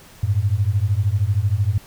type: beating tone pair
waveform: sine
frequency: 95 / 108 Hz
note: F#2 / A2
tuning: +46 / -32 cents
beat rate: 13 Hz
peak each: -19 dBFS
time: 0.23-1.78 s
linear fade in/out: 5 ms
effects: pink hiss -46 dBFS RMS until 1.86 s